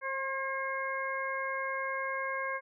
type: harmonic tone with a mistuned harmonic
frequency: 535 Hz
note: C5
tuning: 38 cents sharp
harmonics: 1 / 2 / 3 / 4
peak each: -38 / -36 / -37 / -39 dBFS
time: 0.01-2.61 s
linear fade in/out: 50 ms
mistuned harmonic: 3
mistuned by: +16 cents
effects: none